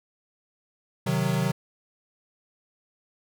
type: chord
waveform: square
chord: C diminished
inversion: none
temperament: equal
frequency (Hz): 130.81 / 155.56 / 185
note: C3 / Eb3 / Gb3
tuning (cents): 0 / 0 / 0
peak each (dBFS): -28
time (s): 1.06-1.52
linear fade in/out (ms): 10
effects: none